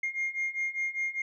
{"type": "beating tone pair", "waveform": "sine", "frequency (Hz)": [2124, 2129], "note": ["C7", "C7"], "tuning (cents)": [25, 30], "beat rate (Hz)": 5, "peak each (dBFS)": [-32, -30], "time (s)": [0.03, 1.22], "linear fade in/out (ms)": 5, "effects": ["tanh soft clip ceiling -25 dBFS"]}